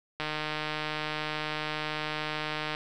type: click train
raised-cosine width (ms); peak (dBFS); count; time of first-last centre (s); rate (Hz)
0.3; -16; 391; 0.2-2.749; 153
effects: none